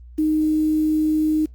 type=tone with quantisation; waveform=sine; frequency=309.6 Hz; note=D#4; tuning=9 cents flat; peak=-16 dBFS; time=0.18-1.46 s; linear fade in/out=10 ms; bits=7; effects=added 60 Hz sine -39 dBFS peak until 1.54 s + Opus 32 kbps